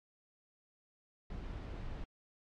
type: noise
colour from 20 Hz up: brown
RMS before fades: -43 dBFS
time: 1.3-2.04 s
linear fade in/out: 2 ms
effects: low-pass 4000 Hz 12 dB/octave + AAC 64 kbps